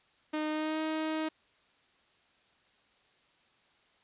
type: tone with pitch glide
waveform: sawtooth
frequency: 307.2 to 314.2 Hz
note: D#4 to D#4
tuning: -22 to +17 cents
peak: -27 dBFS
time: 0.33-1.29 s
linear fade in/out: 10 ms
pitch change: +39 cents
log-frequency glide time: 0.5-0.8 s
effects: white hiss -67 dBFS RMS until 4.03 s + resampled to 8000 Hz